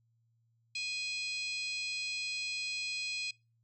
harmonic tone with a mistuned harmonic, 831 Hz, G#5, 1 cent sharp, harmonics 3 / 4 / 5 / 6 / 7 / 8 / 9, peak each -37 / -47 / -40 / -45 / -54 / -55 / -49 dBFS, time 0.75-3.31 s, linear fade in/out 5 ms, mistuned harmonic 9, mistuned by +69 cents, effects noise-tail reverb RT60 0.3 s tail -24 dB re dry + added 115 Hz sine -70 dBFS peak until 3.63 s

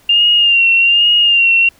sine tone with vibrato, 2794 Hz, F7, in tune, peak -7 dBFS, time 0.09-1.69 s, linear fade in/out 5 ms, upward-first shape sine, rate 1.2 Hz, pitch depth 48 cents each way, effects pink hiss -49 dBFS RMS until 1.79 s

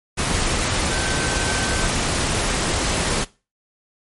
sine tone in noise, 1543 Hz, G6, 28 cents flat, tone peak -28 dBFS, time 0.9-1.88 s, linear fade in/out 20 ms, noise pink, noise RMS -21 dBFS, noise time 0.17-3.25 s, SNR -10 dB, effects noise-tail reverb RT60 0.3 s tail -20 dB re dry + MP3 48 kbps

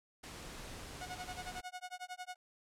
pink noise, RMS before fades -48 dBFS, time 0.23-1.61 s, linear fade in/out 10 ms
sawtooth tone with tremolo, 729 Hz, F#5, 26 cents flat, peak -37 dBFS, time 1.01-2.36 s, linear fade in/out 2 ms, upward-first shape sine, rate 11 Hz, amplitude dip 100%
effects low-pass 10000 Hz 12 dB/octave

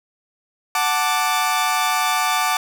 sawtooth chord, D major, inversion first, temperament equal, 740 / 880 / 1174.7 Hz, F#5 / A5 / D6, 0 / 0 / 0 cents, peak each -19 / -19 / -17 dBFS, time 0.75-2.57 s, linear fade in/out 2 ms, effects none

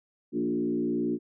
sine tone with frequency modulation, 293.7 Hz, D4, in tune, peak -25 dBFS, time 0.32-1.19 s, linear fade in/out 50 ms, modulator 59 Hz, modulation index 1.4, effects none

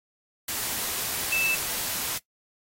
sine tone in noise, 2637 Hz, E7, in tune, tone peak -23 dBFS, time 1.32-1.55 s, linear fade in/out 5 ms, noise white, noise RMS -30 dBFS, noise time 0.48-2.18 s, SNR +4 dB, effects noise-tail reverb RT60 0.1 s tail -18 dB re dry + AAC 48 kbps

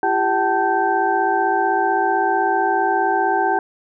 sine tone cluster, 340.6 / 396.2 / 762 / 878 / 1558 Hz, F4 / G4 / G5 / A5 / G6, -43 / +18 / -49 / -4 / -11 cents, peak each -25 / -23 / -19 / -21 / -24 dBFS, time 0.03-3.59 s, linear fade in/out 2 ms, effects none

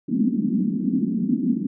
white band-pass noise, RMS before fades -22 dBFS, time 0.08-1.67 s, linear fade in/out 10 ms, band 190 to 270 Hz, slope 48 dB/octave, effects none

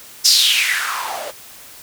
blue noise with band-pass filter sweep, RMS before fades -17 dBFS, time 0.24-1.32 s, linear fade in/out 20 ms, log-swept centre 5500 to 510 Hz, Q 5.2, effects white hiss -40 dBFS RMS until 1.82 s

